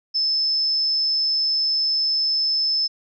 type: tone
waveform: sine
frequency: 5250 Hz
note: E8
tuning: 8 cents flat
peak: -18 dBFS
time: 0.14-2.88 s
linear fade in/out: 20 ms
effects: none